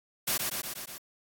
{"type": "noise with echo", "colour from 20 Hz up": "white", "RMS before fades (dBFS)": -28, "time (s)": [0.27, 0.38], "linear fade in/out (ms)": 10, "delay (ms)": 120, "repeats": 5, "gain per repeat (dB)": -3, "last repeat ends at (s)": 0.98, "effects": ["AAC 64 kbps"]}